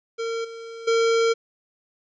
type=tone with level steps; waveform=square; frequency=457.4 Hz; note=A#4; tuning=33 cents flat; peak=-26 / -36 / -18 dBFS; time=0.18-1.34 s; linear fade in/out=20 ms; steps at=0.44 / 0.87 s; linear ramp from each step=10 ms; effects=resampled to 16000 Hz + 10-bit